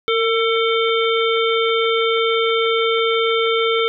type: harmonic tone with a mistuned harmonic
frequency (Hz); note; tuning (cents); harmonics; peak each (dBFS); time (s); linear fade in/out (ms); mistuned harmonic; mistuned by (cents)
446.9; A4; +27; 1 / 3 / 5 / 7 / 8; -17 / -22 / -24 / -25 / -26; 0.08-3.88; 0; 1; +33
effects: none